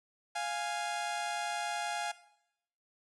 sawtooth tone pair together, 698.5 / 828.9 Hz, F5 / G#5, 0 / -4 cents, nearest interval minor third, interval 296 cents, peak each -33 / -32 dBFS, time 0.35-2.12 s, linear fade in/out 10 ms, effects noise-tail reverb RT60 0.8 s tail -17 dB re dry + resampled to 24000 Hz

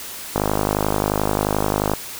click train, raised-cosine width 1 ms, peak -4 dBFS, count 82, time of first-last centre 0.36-1.936 s, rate 51.4 Hz, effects white hiss -33 dBFS RMS until 2.19 s

